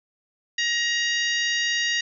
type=harmonic tone; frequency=944 Hz; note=A#5; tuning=22 cents sharp; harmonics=2 / 3 / 4 / 5 / 6 / 7; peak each=-24 / -28 / -30 / -32 / -34 / -35 dBFS; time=0.58-2.01 s; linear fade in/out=5 ms; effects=none